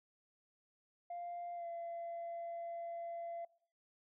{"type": "tone with pitch glide", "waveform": "sine", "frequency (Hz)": [697, 680.7], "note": ["F5", "F5"], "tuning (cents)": [-4, -45], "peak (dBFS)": -40, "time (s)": [1.1, 3.45], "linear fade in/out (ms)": 5, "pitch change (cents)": -41, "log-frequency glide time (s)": [1.55, 1.66], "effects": ["noise-tail reverb RT60 0.6 s tail -23 dB re dry", "tanh soft clip ceiling -39 dBFS"]}